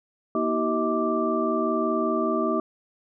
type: tone cluster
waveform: sine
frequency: 236.9 / 318 / 383.1 / 638 / 1174 Hz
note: A#3 / D#4 / G4 / D#5 / D6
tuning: +28 / +38 / -40 / +43 / -1 cents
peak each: -28 dBFS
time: 0.35-2.6 s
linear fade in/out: 2 ms
effects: none